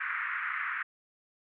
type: band-pass noise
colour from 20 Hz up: white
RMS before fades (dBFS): -34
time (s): 0-0.83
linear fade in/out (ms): 10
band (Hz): 1200 to 2100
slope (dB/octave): 48
effects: none